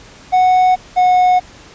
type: tone pair in turn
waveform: triangle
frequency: 738 / 729.9 Hz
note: F#5 / F#5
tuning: -5 / -24 cents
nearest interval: unison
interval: 19 cents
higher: first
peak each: -6 dBFS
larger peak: neither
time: 0.32-0.76 / 0.96-1.4 s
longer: neither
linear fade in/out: 20 ms
effects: pink hiss -40 dBFS RMS until 1.74 s + resampled to 16000 Hz